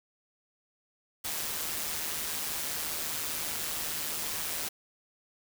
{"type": "noise with amplitude modulation", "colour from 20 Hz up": "white", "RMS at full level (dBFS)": -32, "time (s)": [1.24, 4.69], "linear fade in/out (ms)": 10, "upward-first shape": "sine", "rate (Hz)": 155, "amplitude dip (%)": 50, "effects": []}